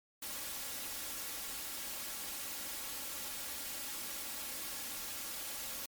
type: noise with comb filter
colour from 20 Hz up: white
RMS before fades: -42 dBFS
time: 0.22-5.86 s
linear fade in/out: 5 ms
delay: 3.6 ms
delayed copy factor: +0.5
effects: MP3 96 kbps